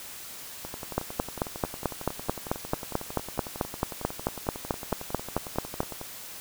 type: two click trains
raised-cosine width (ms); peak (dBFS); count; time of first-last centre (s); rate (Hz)
1; -22 / -10; 60 / 23; 0.65-6.014 / 0.98-5.805; 11 / 4.56
effects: white hiss -42 dBFS RMS until 6.4 s